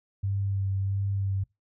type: tone with vibrato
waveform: sine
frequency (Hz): 98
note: G2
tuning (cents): 0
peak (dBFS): -25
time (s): 0.23-1.44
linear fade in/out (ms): 10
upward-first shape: sine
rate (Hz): 1.5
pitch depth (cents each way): 19
effects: noise-tail reverb RT60 0.2 s tail -23 dB re dry